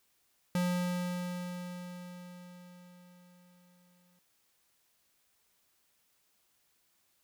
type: tone with exponential decay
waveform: square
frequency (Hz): 178.3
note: F3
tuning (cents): +36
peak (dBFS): -28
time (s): 0.55-4.19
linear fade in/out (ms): 2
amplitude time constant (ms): 790
effects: white hiss -73 dBFS RMS until 7.23 s